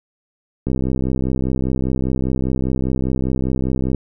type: click train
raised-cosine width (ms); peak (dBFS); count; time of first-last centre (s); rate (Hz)
3; -8; 214; 0.67-3.947; 65
effects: none